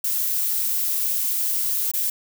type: noise with dropouts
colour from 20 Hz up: violet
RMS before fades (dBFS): -23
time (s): 0.04-2.1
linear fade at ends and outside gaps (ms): 5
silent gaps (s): 1.915-1.936
effects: none